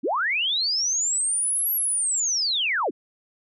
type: linear two-way sweep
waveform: sine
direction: up then down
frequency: 196 to 11760 to 196 Hz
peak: -21 dBFS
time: 0.03-2.91 s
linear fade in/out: 20 ms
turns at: 1.73 s
effects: none